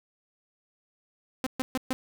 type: tone bursts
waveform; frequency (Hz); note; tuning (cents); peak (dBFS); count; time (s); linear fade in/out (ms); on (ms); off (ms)
sawtooth; 258.5; C4; -21; -22; 4; 1.44-1.93; 0; 25; 130
effects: 9-bit